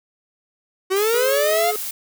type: linear sweep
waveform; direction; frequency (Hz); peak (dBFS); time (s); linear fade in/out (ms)
45% pulse; up; 370 to 713; -17; 0.9-1.72; 20
type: noise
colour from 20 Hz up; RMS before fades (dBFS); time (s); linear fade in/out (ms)
blue; -28; 0.96-1.91; 5
type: harmonic tone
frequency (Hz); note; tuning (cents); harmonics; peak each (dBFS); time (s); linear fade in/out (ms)
425.6; G#4; +42; 1 / 3 / 5 / 7 / 9 / 10; -24 / -32 / -43 / -49 / -47 / -48; 1.14-1.76; 2
effects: none